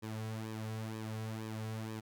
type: tone with flanger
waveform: sawtooth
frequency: 110 Hz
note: A2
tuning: in tune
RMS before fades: -41 dBFS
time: 0.02-2.01 s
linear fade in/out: 20 ms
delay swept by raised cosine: 1.4 to 3.4 ms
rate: 2.1 Hz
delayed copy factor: -0.7
effects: none